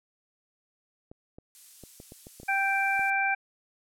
clicks, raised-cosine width 2 ms, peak -32 dBFS, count 9, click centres 1.115 / 1.385 / 1.837 / 2.001 / 2.121 / 2.269 / 2.4 / 2.432 / 2.994 s
violet noise, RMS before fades -45 dBFS, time 1.55-3.1 s, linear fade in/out 0 ms
harmonic tone, 784 Hz, G5, in tune, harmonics 1 / 2 / 3, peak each -28 / -28 / -28 dBFS, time 2.48-3.35 s, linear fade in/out 10 ms
effects low-pass 10000 Hz 12 dB/octave

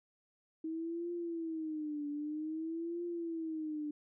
sine tone with vibrato, 317.7 Hz, D#4, 36 cents sharp, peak -36 dBFS, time 0.64-3.91 s, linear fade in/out 5 ms, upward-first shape triangle, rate 0.52 Hz, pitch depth 160 cents each way, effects none

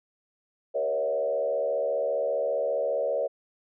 sine tone with frequency modulation, 554.4 Hz, C#5, in tune, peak -24 dBFS, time 0.74-3.28 s, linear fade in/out 20 ms, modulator 74.9 Hz, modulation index 1.2, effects none

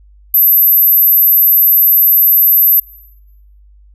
sine tone, 12160 Hz, F#9, 46 cents sharp, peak -5 dBFS, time 0.34-2.8 s, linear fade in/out 5 ms, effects noise-tail reverb RT60 0.9 s tail -25 dB re dry + added 50 Hz sine -40 dBFS peak until 3.94 s

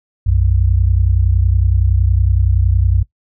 sine tone pair together, 61.74 / 92.51 Hz, B1 / F#2, 0 / 0 cents, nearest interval perfect fifth, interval 700 cents, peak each -13 dBFS, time 0.26-3.03 s, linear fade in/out 10 ms, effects noise-tail reverb RT60 0.1 s tail -18 dB re dry

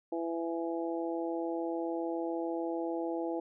harmonic tone, 166.9 Hz, E3, 22 cents sharp, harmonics 2 / 3 / 4 / 5, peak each -34 / -38 / -40 / -42 dBFS, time 0.12-3.4 s, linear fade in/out 5 ms, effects none

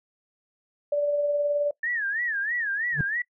sine tone with tremolo, 582 Hz, D5, 16 cents flat, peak -20 dBFS, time 0.92-1.71 s, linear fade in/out 5 ms, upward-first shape sine, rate 19 Hz, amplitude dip 30%
sine tone with vibrato, 1760 Hz, A6, in tune, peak -25 dBFS, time 1.83-3.22 s, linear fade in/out 5 ms, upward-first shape sine, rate 3.1 Hz, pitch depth 180 cents each way
triangle tone with exponential growth, 146.83 Hz, D3, in tune, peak -16 dBFS, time 2.92-3.01 s, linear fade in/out 2 ms, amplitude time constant 18 ms
effects noise-tail reverb RT60 0.1 s tail -21 dB re dry

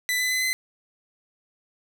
sawtooth tone with pitch steps, 1993 / 2009 / 2025 / 2042 Hz, B6 / B6 / B6 / C7, +15 / +29 / +43 / -43 cents, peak -19 dBFS, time 0.09-0.53 s, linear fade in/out 0 ms, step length 110 ms, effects none

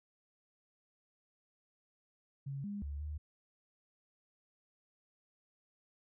sine tone with pitch steps, 138.2 / 203.3 / 71.8 / 75.3 Hz, C#3 / G#3 / D2 / D2, -5 / -37 / -39 / +44 cents, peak -38 dBFS, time 2.46-3.18 s, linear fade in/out 10 ms, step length 180 ms, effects none

